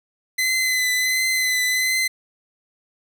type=tone with vibrato; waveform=sawtooth; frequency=2029 Hz; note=B6; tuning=46 cents sharp; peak=-15 dBFS; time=0.38-2.08 s; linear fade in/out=10 ms; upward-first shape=triangle; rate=1.4 Hz; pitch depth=28 cents each way; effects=none